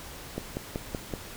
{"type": "click train", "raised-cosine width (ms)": 2, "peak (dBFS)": -17, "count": 5, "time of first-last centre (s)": [0.38, 1.138], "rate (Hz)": 5.28, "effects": ["pink hiss -43 dBFS RMS until 1.36 s"]}